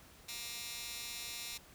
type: tone with high-pass filter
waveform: 15% pulse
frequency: 236 Hz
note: A#3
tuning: 22 cents sharp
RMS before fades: -44 dBFS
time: 0.28-1.58 s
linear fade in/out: 10 ms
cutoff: 3600 Hz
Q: 0.95
effects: pink hiss -59 dBFS RMS until 1.74 s